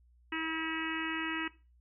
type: harmonic tone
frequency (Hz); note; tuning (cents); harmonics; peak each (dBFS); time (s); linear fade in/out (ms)
321.8; E4; -42; 1 / 3 / 4 / 5 / 6 / 7 / 8 / 9; -37 / -43 / -43 / -43 / -40 / -46 / -43 / -45; 0.32-1.48; 5
effects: noise-tail reverb RT60 0.3 s tail -17 dB re dry + added 60 Hz sine -61 dBFS peak until 1.8 s